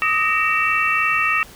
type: tone cluster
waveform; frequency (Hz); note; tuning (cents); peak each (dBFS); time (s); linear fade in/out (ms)
sine; 1204 / 1267 / 1857 / 2293 / 2687; D6 / D#6 / A#6 / D7 / E7; +43 / +31 / -7 / -42 / +33; -28 / -21 / -22 / -25 / -20; 0.02-1.43; 0
effects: pink hiss -43 dBFS RMS until 1.55 s